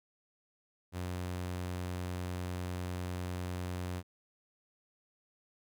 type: tone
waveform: sawtooth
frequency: 90 Hz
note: F#2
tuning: 47 cents flat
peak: -32 dBFS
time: 0.92-4.03 s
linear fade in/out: 50 ms
effects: none